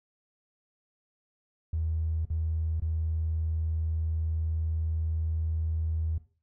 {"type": "tone with dropouts", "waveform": "triangle", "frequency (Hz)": 80.1, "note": "E2", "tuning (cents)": -49, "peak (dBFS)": -23, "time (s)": [1.73, 6.18], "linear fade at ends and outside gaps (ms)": 5, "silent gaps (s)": [[2.252, 2.301], [2.8, 2.82]], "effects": ["noise-tail reverb RT60 0.4 s tail -19 dB re dry", "tanh soft clip ceiling -24 dBFS"]}